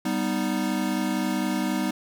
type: chord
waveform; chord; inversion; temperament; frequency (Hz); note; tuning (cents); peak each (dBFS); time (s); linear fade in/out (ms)
square; G augmented; none; equal; 196 / 246.9 / 311.1; G3 / B3 / D#4; 0 / 0 / 0; -29; 0.05-1.91; 5
effects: none